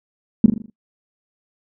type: tone with echo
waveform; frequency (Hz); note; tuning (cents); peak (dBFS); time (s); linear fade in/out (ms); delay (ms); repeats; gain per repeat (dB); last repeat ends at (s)
sine; 220; A3; 0; -4; 0.44-0.46; 2; 40; 6; -6; 0.7
effects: noise-tail reverb RT60 0.1 s tail -24 dB re dry